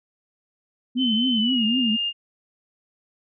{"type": "tone with vibrato", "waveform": "sine", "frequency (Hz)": 236.9, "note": "A#3", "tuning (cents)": 28, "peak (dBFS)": -20, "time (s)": [0.95, 1.97], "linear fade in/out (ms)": 20, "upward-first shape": "triangle", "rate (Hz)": 3.9, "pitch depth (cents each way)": 210}
{"type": "tone with pitch glide", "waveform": "sine", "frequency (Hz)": [3055, 2818], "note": ["G7", "F7"], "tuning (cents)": [-45, 15], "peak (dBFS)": -22, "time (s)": [0.97, 2.13], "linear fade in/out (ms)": 50, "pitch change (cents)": -140, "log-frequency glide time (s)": [1.35, 1.67]}
{"effects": []}